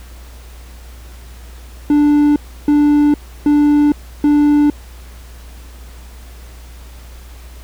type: tone bursts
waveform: triangle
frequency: 293.7 Hz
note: D4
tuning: in tune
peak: -6 dBFS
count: 4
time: 1.9-4.7 s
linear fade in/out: 2 ms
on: 460 ms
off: 320 ms
effects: added 60 Hz sine -33 dBFS peak until 7.63 s + pink hiss -43 dBFS RMS until 7.63 s